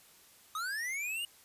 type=linear sweep; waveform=square; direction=up; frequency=1223 to 2900 Hz; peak=-35 dBFS; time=0.55-1.25 s; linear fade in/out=2 ms; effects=white hiss -60 dBFS RMS until 1.44 s + resampled to 32000 Hz